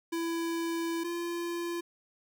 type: tone pair in turn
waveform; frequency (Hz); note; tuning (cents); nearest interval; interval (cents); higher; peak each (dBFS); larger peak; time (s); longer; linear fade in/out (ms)
square; 333.4 / 343; E4 / F4; +20 / -31; unison; 49; second; -31 / -33; first; 0.12-1.04 / 1.04-1.81; first; 10
effects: 11-bit

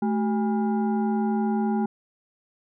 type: tone with frequency modulation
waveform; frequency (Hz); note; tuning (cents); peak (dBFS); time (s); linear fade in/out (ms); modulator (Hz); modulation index
sine; 217.1; A3; -23; -21; 0.02-1.86; 5; 598; 0.76
effects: none

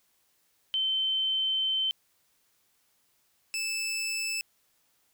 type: tone pair in turn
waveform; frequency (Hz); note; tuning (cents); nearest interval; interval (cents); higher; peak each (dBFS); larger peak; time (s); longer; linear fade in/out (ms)
sine / 20% pulse; 3087 / 2630; G7 / E7; -27 / -5; minor third; 278; first; -25; neither; 0.74-1.91 / 3.54-4.41; first; 0
effects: white hiss -70 dBFS RMS until 5.13 s

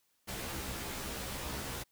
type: noise with comb filter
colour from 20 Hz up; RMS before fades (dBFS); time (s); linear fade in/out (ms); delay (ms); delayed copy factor
pink; -40; 0.27-1.84; 20; 15; +0.9
effects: white hiss -75 dBFS RMS until 1.91 s

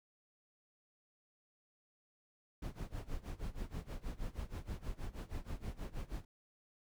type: noise with tremolo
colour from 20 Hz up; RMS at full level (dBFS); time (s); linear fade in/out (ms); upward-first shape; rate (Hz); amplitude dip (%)
brown; -40; 2.62-6.25; 5; sine; 6.3; 90
effects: none

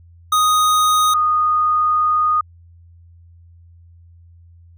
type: tone pair in turn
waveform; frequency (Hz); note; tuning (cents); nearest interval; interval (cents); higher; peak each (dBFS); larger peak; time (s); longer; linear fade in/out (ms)
square / sine; 1245 / 1234.3; D#6 / D#6; +1 / -14; unison; 15; first; -13; neither; 0.32-1.14 / 1.14-2.41; second; 5
effects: added 85 Hz sine -43 dBFS peak until 4.77 s

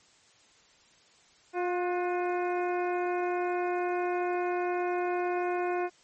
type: harmonic tone with a mistuned harmonic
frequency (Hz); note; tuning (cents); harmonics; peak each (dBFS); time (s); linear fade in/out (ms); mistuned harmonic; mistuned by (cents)
355.5; F4; +31; 1 / 2 / 3 / 4 / 5 / 6 / 7; -29 / -32 / -39 / -40 / -46 / -46 / -44; 1.53-5.9; 50; 4; +55
effects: white hiss -61 dBFS RMS until 6.03 s + MP3 32 kbps

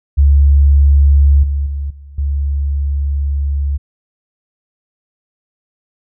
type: tone with level steps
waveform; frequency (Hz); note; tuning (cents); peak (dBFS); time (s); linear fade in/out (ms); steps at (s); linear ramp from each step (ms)
sine; 70.6; C#2; +32; -5 / -13 / -17 / -32 / -13; 0.17-3.78; 20; 1.43 / 1.66 / 1.9 / 2.18; 5
effects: none

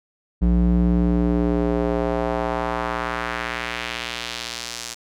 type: tone with band-pass filter sweep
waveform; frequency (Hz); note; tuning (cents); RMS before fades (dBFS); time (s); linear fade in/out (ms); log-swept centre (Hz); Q
square; 59; A#1; +22; -22; 0.41-4.95; 20; 130 to 6500; 1.3
effects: none

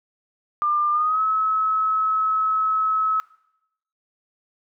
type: tone with pitch glide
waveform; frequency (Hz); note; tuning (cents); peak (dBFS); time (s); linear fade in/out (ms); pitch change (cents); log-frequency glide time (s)
sine; 1197 to 1290.3; D6 to E6; +33 to -37; -18; 0.62-3.2; 0; +130; 0.92-1.21
effects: noise-tail reverb RT60 0.8 s tail -20 dB re dry

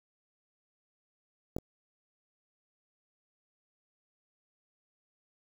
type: clicks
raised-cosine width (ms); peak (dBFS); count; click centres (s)
2; -18 / -28; 2; 1.565 / 1.585
effects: 8-bit

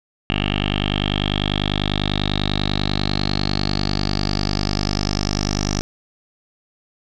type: tone with low-pass filter sweep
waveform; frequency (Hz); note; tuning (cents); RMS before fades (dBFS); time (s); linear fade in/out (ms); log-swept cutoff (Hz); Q
10% pulse; 50.1; G1; +38; -21; 0.3-5.81; 0; 2900 to 5700; 9.3
effects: none

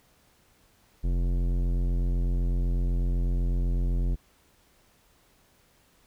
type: tone with tanh clipping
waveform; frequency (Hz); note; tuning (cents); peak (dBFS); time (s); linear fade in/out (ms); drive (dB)
sine; 44; F1; +14; -25; 1.03-4.16; 20; 16
effects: pink hiss -63 dBFS RMS until 6.06 s

